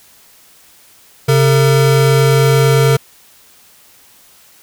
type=tone pair together; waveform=square; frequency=134.92 / 453.8 Hz; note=C#3 / A#4; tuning=-46 / -47 cents; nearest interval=octave + major sixth; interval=2099 cents; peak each=-10 / -14 dBFS; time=1.28-2.97 s; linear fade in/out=10 ms; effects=white hiss -46 dBFS RMS until 4.62 s